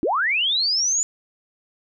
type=linear sweep; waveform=sine; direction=up; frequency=263.1 to 7040 Hz; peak=-18 dBFS; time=0.03-1.03 s; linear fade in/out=0 ms; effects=none